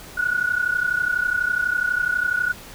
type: tone pair together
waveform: sine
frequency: 1447.9 / 1480 Hz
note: F#6 / F#6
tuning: -38 / 0 cents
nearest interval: unison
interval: 38 cents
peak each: -22 / -22 dBFS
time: 0.17-2.53 s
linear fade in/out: 10 ms
effects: pink hiss -41 dBFS RMS until 2.74 s